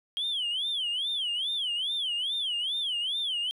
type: tone with vibrato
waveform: sine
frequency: 3193 Hz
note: G7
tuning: 31 cents sharp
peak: -26 dBFS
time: 0.17-3.51 s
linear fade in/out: 0 ms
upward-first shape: sine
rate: 2.4 Hz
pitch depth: 220 cents each way
effects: tanh soft clip ceiling -25 dBFS + 11-bit